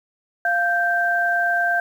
sine tone pair together, 696.5 / 1568 Hz, F5 / G6, -5 / 0 cents, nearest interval octave + major second, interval 1405 cents, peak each -21 / -19 dBFS, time 0.45-1.8 s, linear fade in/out 2 ms, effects 8-bit

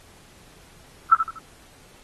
sine tone with echo, 1318.5 Hz, E6, in tune, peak -8 dBFS, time 1.12-1.15 s, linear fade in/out 2 ms, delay 79 ms, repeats 3, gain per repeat -9 dB, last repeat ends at 1.387 s, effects pink hiss -52 dBFS RMS until 2.03 s + AAC 32 kbps

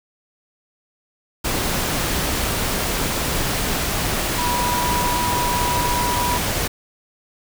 sine tone in noise, 974 Hz, B5, 24 cents flat, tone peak -21 dBFS, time 4.38-6.38 s, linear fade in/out 10 ms, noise pink, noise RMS -22 dBFS, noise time 1.44-6.68 s, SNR -2 dB, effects none

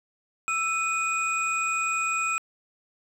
sine tone cluster, 1325 / 2482 / 7660 Hz, E6 / D#7 / A#8, +9 / -5 / +46 cents, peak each -27 / -26 / -33 dBFS, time 0.48-2.38 s, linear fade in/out 0 ms, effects tanh soft clip ceiling -16 dBFS + 10-bit

